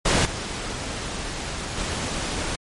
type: noise with level steps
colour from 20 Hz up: pink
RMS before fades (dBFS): -19 / -30 / -27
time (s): 0.05-2.56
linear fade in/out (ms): 10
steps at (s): 0.25 / 1.77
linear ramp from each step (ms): 5
effects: low-pass 9000 Hz 12 dB/octave + MP3 48 kbps